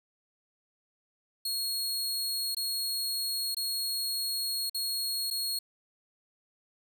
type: tone with dropouts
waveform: sawtooth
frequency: 4307 Hz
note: C8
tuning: 49 cents sharp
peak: -27 dBFS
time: 1.45-5.59 s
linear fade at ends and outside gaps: 5 ms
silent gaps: 2.548-2.567 / 3.547-3.567 / 4.697-4.745 / 5.303-5.309 s
effects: none